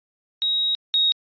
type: tone pair in turn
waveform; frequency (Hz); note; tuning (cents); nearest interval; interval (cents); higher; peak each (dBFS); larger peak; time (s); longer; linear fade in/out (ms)
sine; 3800 / 3765; A#7 / A#7; +33 / +16; unison; 17; first; -19 / -16; second; 0.42-0.75 / 0.94-1.12; first; 0
effects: resampled to 11025 Hz